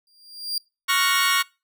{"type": "tone with exponential growth", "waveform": "40% pulse", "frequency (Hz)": 4773, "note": "D8", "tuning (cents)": 27, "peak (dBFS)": -20, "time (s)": [0.07, 0.58], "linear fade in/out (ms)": 2, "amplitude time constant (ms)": 110}
{"type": "chord", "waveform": "20% pulse", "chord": "Gb major seventh", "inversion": "second", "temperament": "equal", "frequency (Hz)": [1108.7, 1396.9, 1480, 1864.7], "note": ["Db6", "F6", "Gb6", "Bb6"], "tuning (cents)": [0, 0, 0, 0], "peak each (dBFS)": [-16, -21, -22, -19], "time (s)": [0.88, 1.43], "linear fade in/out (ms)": 20}
{"effects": ["noise-tail reverb RT60 0.3 s tail -25 dB re dry"]}